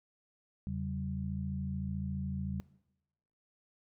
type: tone cluster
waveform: sine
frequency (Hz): 82.5 / 138 / 191.9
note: E2 / C#3 / G3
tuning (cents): +2 / -7 / -37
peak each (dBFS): -39 / -39 / -38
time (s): 0.67-2.6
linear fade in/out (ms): 0
effects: noise-tail reverb RT60 0.9 s tail -20 dB re dry